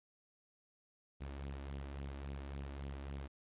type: tone with flanger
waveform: sawtooth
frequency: 69.3 Hz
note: C#2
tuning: in tune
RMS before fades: -45 dBFS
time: 1.2-3.28 s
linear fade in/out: 20 ms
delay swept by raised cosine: 0.28 to 3.48 ms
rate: 3.6 Hz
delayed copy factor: +0.55
effects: resampled to 8000 Hz + 13-bit